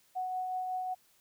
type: tone with tremolo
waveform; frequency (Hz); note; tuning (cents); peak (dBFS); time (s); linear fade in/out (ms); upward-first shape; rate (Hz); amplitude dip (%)
sine; 740; F#5; 0; -31; 0.15-0.95; 20; triangle; 5.4; 30
effects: white hiss -67 dBFS RMS until 1.2 s